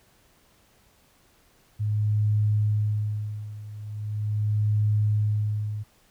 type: tone with tremolo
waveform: sine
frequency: 105.6 Hz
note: G#2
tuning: 29 cents sharp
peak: -19 dBFS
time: 1.79-5.84 s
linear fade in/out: 20 ms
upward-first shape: sine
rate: 0.4 Hz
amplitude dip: 85%
effects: pink hiss -61 dBFS RMS until 6.1 s